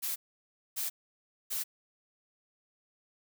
blue noise bursts, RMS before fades -34 dBFS, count 3, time 0.02-1.64 s, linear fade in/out 20 ms, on 140 ms, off 600 ms, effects none

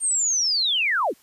sine linear sweep, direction down, 8840 to 180.4 Hz, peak -19 dBFS, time 0-1.14 s, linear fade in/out 50 ms, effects white hiss -57 dBFS RMS until 1.22 s + resampled to 32000 Hz

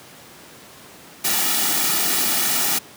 white noise with comb filter, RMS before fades -20 dBFS, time 1.24-2.79 s, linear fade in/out 10 ms, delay 1.9 ms, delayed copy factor -0.6, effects pink hiss -43 dBFS RMS until 2.96 s + high-pass 150 Hz 12 dB/octave

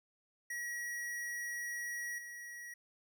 square tone with level steps, 1913 Hz, A#6, 44 cents sharp, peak -39 / -46 dBFS, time 0.5-2.74 s, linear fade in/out 5 ms, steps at 2.18 s, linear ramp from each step 5 ms, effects none

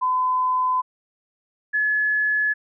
sine tone pair in turn, 1015 / 1707 Hz, B5 / G#6, +47 / +47 cents, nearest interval major sixth, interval 900 cents, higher second, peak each -18 dBFS, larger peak neither, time 0.01-0.82 / 1.73-2.54 s, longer neither, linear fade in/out 20 ms, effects none

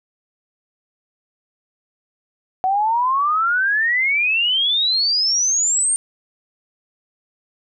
sine exponential sweep, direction up, 740 to 8870 Hz, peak -15 dBFS, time 2.64-5.96 s, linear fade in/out 0 ms, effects none

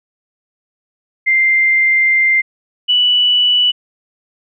sine tone pair in turn, 2093 / 2960 Hz, C7 / F#7, 0 / 0 cents, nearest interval tritone, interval 600 cents, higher second, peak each -9 dBFS, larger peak neither, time 1.26-2.42 / 2.88-3.72 s, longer first, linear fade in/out 20 ms, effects none

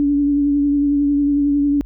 sine tone with vibrato, 286.5 Hz, D4, 43 cents flat, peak -13 dBFS, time 0-1.81 s, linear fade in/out 0 ms, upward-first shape triangle, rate 11 Hz, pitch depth 28 cents each way, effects added 51 Hz sine -32 dBFS peak until 1.85 s

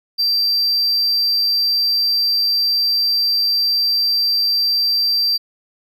triangle tone, 4699 Hz, D8, in tune, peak -13 dBFS, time 0.18-5.38 s, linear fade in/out 20 ms, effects none

